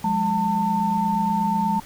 sine tone cluster, 179.4 / 207.7 / 897 Hz, F3 / G#3 / A5, +47 / 0 / +33 cents, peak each -27 / -24 / -21 dBFS, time 0.04-1.8 s, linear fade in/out 5 ms, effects pink hiss -44 dBFS RMS until 1.85 s

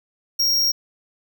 square tone, 5588 Hz, F8, in tune, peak -17 dBFS, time 0.39-0.72 s, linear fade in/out 10 ms, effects none

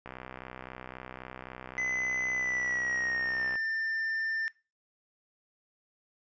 click train, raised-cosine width 0.5 ms, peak -26 dBFS, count 224, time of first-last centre 0.06-3.555 s, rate 63.8 Hz
triangle tone with pitch glide, 2022 to 1791 Hz, B6 to A6, +40 to +30 cents, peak -27 dBFS, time 1.78-4.48 s, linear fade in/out 0 ms, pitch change -210 cents, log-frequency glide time 2.31-3.5 s
effects noise-tail reverb RT60 0.3 s tail -22 dB re dry + resampled to 16000 Hz

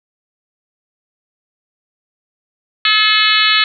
harmonic tone, 430 Hz, A4, 40 cents flat, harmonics 3 / 4 / 5 / 6 / 7 / 8 / 9 / 10, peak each -18 / -18 / -18 / -18 / -18 / -18 / -18 / -18 dBFS, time 2.85-3.64 s, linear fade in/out 2 ms, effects none

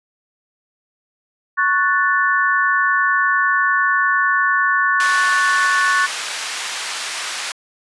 sine chord, F# minor, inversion second, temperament equal, 1108.7 / 1480 / 1760 Hz, C#6 / F#6 / A6, 0 / 0 / 0 cents, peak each -18 dBFS, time 1.57-6.07 s, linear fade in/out 20 ms
pink band-pass noise, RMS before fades -26 dBFS, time 5-7.52 s, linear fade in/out 2 ms, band 1300 to 8400 Hz, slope 12 dB/octave
effects resampled to 24000 Hz

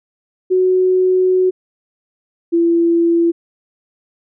sine tone pair in turn, 370 / 337.7 Hz, F#4 / E4, 0 / +42 cents, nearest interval major second, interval 158 cents, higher first, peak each -10 / -10 dBFS, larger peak neither, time 0.5-1.51 / 2.52-3.32 s, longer first, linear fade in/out 20 ms, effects none

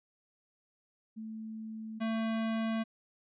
sine / square tone pair in turn, 220 / 223.7 Hz, A3 / A3, 0 / +29 cents, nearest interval unison, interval 29 cents, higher second, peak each -39 / -31 dBFS, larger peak second, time 1.16-2 / 2-2.84 s, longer neither, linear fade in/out 20 ms, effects resampled to 8000 Hz

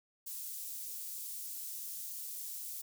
white high-pass noise, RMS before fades -43 dBFS, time 0.26-2.82 s, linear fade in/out 10 ms, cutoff 7100 Hz, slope 12 dB/octave, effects none

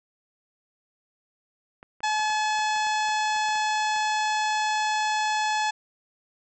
clicks, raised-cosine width 0.5 ms, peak -30 dBFS, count 12, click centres 1.829 / 2.005 / 2.196 / 2.302 / 2.589 / 2.763 / 2.867 / 3.087 / 3.362 / 3.487 / 3.557 / 3.963 s
harmonic tone, 856 Hz, A5, 48 cents flat, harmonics 1 / 2 / 3 / 4 / 5 / 6 / 7 / 8 / 9, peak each -24 / -30 / -34 / -36 / -38 / -40 / -41 / -42 / -43 dBFS, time 2.03-5.71 s, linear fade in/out 10 ms
effects none

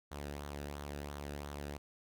sawtooth tone with flanger, 72.2 Hz, D2, 29 cents flat, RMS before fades -44 dBFS, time 0.11-1.78 s, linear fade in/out 10 ms, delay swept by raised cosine 0.39 to 0.95 ms, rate 2.9 Hz, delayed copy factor -0.5, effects none

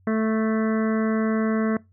harmonic tone, 220 Hz, A3, in tune, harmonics 1 / 2 / 3 / 5 / 6 / 7 / 8 / 9, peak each -21 / -27 / -31 / -35 / -37 / -38 / -39 / -40 dBFS, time 0.07-1.77 s, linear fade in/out 2 ms, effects noise-tail reverb RT60 0.2 s tail -22 dB re dry + added 93 Hz sine -55 dBFS peak until 1.92 s

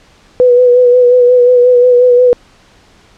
sine tone with vibrato, 493.9 Hz, B4, in tune, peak -3 dBFS, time 0.4-2.33 s, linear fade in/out 0 ms, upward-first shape sine, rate 5.6 Hz, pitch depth 30 cents each way, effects pink hiss -45 dBFS RMS until 3.17 s + low-pass 6000 Hz 12 dB/octave

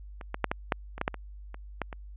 clicks, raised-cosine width 0.5 ms, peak -26 / -17 / -9 / -12 / -9 / -24 / -12 / -11 / -22 / -27 / -14 / -24 dBFS, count 12, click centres 0.212 / 0.344 / 0.443 / 0.515 / 0.722 / 0.98 / 1.014 / 1.079 / 1.143 / 1.544 / 1.817 / 1.928 s, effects added 50 Hz sine -42 dBFS peak until 2.16 s + resampled to 8000 Hz

